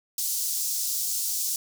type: high-pass noise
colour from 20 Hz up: pink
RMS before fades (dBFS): -28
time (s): 0.18-1.56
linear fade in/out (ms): 2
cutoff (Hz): 5300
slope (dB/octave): 24
effects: none